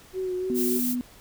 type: tone with vibrato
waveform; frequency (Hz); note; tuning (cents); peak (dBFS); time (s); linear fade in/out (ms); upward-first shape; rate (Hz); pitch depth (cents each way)
sine; 370; F#4; 0; -26; 0.13-0.81; 50; sine; 3.4; 28
type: tone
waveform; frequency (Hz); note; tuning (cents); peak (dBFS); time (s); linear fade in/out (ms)
sine; 246.9; B3; 0; -25; 0.5-1.01; 0
type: noise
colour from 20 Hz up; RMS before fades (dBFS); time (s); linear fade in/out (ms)
violet; -29; 0.54-0.96; 50
effects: pink hiss -51 dBFS RMS until 1.2 s